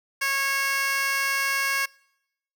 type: tone with high-pass filter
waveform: 15% pulse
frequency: 548 Hz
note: C#5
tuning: 20 cents flat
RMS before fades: -25 dBFS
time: 0.21-1.86 s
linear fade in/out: 10 ms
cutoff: 1700 Hz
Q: 1.1
effects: noise-tail reverb RT60 0.8 s tail -25 dB re dry